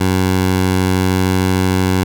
15% pulse tone, 93.1 Hz, F#2, 11 cents sharp, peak -6 dBFS, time 0-2.04 s, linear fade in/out 10 ms, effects none

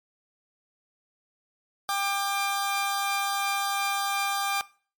sawtooth tone pair together, 795.6 / 1192 Hz, G5 / D6, +25 / +25 cents, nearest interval perfect fifth, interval 700 cents, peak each -24 dBFS, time 1.89-4.61 s, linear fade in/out 0 ms, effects noise-tail reverb RT60 0.4 s tail -20 dB re dry + MP3 96 kbps

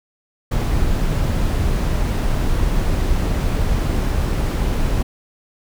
brown noise, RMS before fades -18 dBFS, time 0.51-5.03 s, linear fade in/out 10 ms, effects none

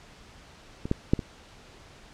clicks, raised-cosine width 3 ms, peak -19 / -10 / -6 / -18 dBFS, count 4, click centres 0.855 / 0.914 / 1.135 / 1.192 s, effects pink hiss -51 dBFS RMS until 2.13 s + low-pass 6000 Hz 12 dB/octave

